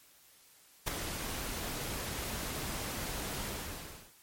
pink noise with ADSR envelope, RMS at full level -29 dBFS, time 0.86-4.13 s, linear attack 20 ms, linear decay 5 ms, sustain -9 dB, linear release 690 ms, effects white hiss -61 dBFS RMS until 4.22 s + MP3 64 kbps

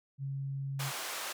sine tone, 137.2 Hz, C#3, 17 cents flat, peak -34 dBFS, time 0.18-0.92 s, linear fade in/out 50 ms
pink band-pass noise, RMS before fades -39 dBFS, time 0.79-1.33 s, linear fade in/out 10 ms, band 740 to 15000 Hz, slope 12 dB/octave
effects none

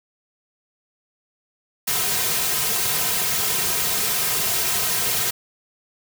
white noise with comb filter, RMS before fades -22 dBFS, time 1.87-5.31 s, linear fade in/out 10 ms, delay 3.5 ms, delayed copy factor -0.85, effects none

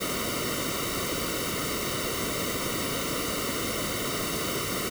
pink noise with comb filter, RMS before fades -30 dBFS, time 0-4.9 s, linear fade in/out 20 ms, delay 1.2 ms, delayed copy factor -0.85, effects none

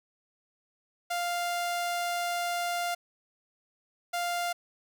sawtooth tone pair in turn, 698.5 / 698.5 Hz, F5 / F5, 0 / 0 cents, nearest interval unison, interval 0 cents, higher neither, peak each -25 dBFS, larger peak neither, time 1.1-2.95 / 4.13-4.53 s, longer first, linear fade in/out 10 ms, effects 11-bit

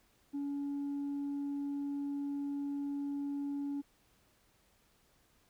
triangle tone with tanh clipping, 283.3 Hz, C#4, 38 cents sharp, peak -35 dBFS, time 0.33-3.82 s, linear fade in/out 20 ms, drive 6 dB, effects pink hiss -70 dBFS RMS until 5.49 s

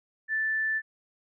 sine tone, 1760 Hz, A6, in tune, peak -25 dBFS, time 0.28-0.82 s, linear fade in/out 50 ms, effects none

